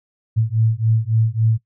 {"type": "beating tone pair", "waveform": "sine", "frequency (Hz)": [110, 113.6], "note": ["A2", "A#2"], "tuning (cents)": [0, -44], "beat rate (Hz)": 3.6, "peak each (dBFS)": -18, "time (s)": [0.36, 1.58], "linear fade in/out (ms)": 20, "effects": ["noise-tail reverb RT60 0.1 s tail -18 dB re dry"]}